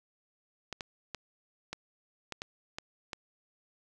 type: clicks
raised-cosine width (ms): 0.2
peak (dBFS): -20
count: 8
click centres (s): 0.727 / 0.808 / 1.147 / 1.73 / 2.323 / 2.419 / 2.785 / 3.132
effects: none